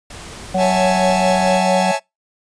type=noise; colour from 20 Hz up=pink; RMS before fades=-34 dBFS; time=0.1-1.58 s; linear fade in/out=5 ms
type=harmonic tone; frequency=186.3 Hz; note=F#3; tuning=12 cents sharp; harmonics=1 / 3 / 4; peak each=-19 / -19 / -19 dBFS; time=0.54-1.92 s; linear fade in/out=10 ms
type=chord; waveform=45% pulse; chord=A major seventh; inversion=first; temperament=equal; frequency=554.4 / 659.3 / 830.6 / 880 Hz; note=C#5 / E5 / G#5 / A5; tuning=0 / 0 / 0 / 0 cents; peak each=-22 dBFS; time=0.57-2 s; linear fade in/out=50 ms
effects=noise-tail reverb RT60 0.2 s tail -25 dB re dry + resampled to 22050 Hz